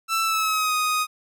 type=tone with pitch glide; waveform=sawtooth; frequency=1329 to 1247.2 Hz; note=E6 to D#6; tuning=+14 to +4 cents; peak=-17 dBFS; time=0.08-1.07 s; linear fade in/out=50 ms; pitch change=-110 cents; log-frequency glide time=0.23-0.74 s; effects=none